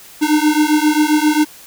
square beating tone pair, 300 / 307.5 Hz, D4 / D#4, +37 / -20 cents, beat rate 7.5 Hz, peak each -15 dBFS, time 0.21-1.45 s, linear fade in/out 20 ms, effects white hiss -40 dBFS RMS until 1.66 s

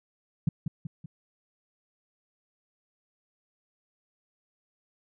sine tone with echo, 155.56 Hz, D#3, in tune, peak -19 dBFS, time 0.47-0.49 s, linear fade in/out 5 ms, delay 190 ms, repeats 3, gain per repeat -6 dB, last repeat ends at 1.06 s, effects none

